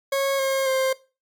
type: tone with pitch steps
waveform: 40% pulse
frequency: 548 / 537.3 / 526.9 Hz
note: C#5 / C5 / C5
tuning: -20 / +46 / +12 cents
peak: -19 dBFS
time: 0.12-0.93 s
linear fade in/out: 5 ms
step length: 270 ms
effects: noise-tail reverb RT60 0.3 s tail -19 dB re dry + MP3 96 kbps